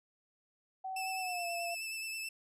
sine tone with pitch glide, 759 to 688 Hz, F#5 to F5, +44 to -26 cents, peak -37 dBFS, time 0.84-1.75 s, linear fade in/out 10 ms, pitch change -170 cents, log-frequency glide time 1.17-1.47 s
sawtooth tone with vibrato, 2637 Hz, E7, in tune, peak -35 dBFS, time 0.96-2.29 s, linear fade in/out 5 ms, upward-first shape sine, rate 9.4 Hz, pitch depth 22 cents each way
effects resampled to 32000 Hz

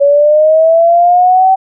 sine linear sweep, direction up, 560 to 769 Hz, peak -4 dBFS, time 0-1.56 s, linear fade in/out 20 ms, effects none

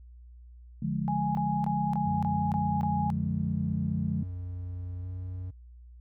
sine chord, D diminished, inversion none, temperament just, 146.83 / 176.2 / 211.4 Hz, D3 / F3 / Ab3, 0 / +16 / +31 cents, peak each -32 dBFS, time 0.82-4.23 s, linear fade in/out 5 ms
sine tone bursts, 830.6 Hz, G#5, in tune, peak -29 dBFS, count 7, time 1.08-3.102 s, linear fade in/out 0 ms, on 270 ms, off 22 ms
triangle tone with vibrato, 90.8 Hz, F#2, 32 cents flat, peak -32 dBFS, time 2.05-5.51 s, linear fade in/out 10 ms, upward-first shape square, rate 0.67 Hz, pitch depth 16 cents each way
effects added 60 Hz sine -47 dBFS peak until 6 s

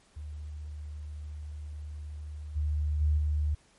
sine tone with level steps, 75.1 Hz, D2, 39 cents sharp, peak -37 / -26 / -22 / -25 dBFS, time 0.16-3.55 s, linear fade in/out 10 ms, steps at 2.55 / 3 / 3.17 s, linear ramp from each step 20 ms, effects pink hiss -63 dBFS RMS until 3.78 s + MP3 48 kbps

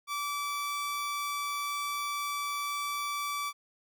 sawtooth tone, 1157 Hz, D6, 26 cents flat, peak -28 dBFS, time 0.07-3.53 s, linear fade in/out 50 ms, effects none

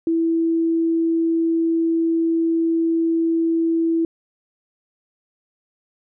sine tone, 329.6 Hz, E4, in tune, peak -16 dBFS, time 0.07-4.05 s, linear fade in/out 2 ms, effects none

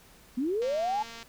sine linear sweep, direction up, 233.1 to 876 Hz, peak -26 dBFS, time 0.37-1.03 s, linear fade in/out 10 ms
click train, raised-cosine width 0.2 ms, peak -27 dBFS, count 141, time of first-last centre 0.62-1.229 s, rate 230 Hz
effects pink hiss -56 dBFS RMS until 1.28 s

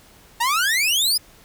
sawtooth exponential sweep, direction up, 898 to 5160 Hz, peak -14 dBFS, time 0.4-1.18 s, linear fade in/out 10 ms, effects pink hiss -50 dBFS RMS until 1.44 s

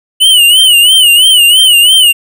square tone with vibrato, 2960 Hz, F#7, in tune, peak -3 dBFS, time 0.2-2.13 s, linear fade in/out 20 ms, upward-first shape sine, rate 3 Hz, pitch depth 110 cents each way, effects none

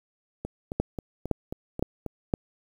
two click trains, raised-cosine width 2 ms, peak -10 / -19 dBFS, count 4 / 7, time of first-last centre 0.8-2.338 / 0.45-2.063 s, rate 1.95 / 3.72 Hz, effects 8-bit

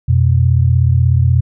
sine tone pair together, 88.18 / 124.7 Hz, F2 / B2, +17 / +17 cents, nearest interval tritone, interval 600 cents, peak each -11 dBFS, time 0.08-1.41 s, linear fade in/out 10 ms, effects none

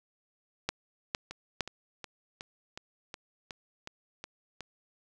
two click trains, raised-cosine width 0.2 ms, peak -23 / -12 dBFS, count 10 / 3, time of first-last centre 1.31-4.607 / 0.69-1.607 s, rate 2.73 / 2.18 Hz, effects none

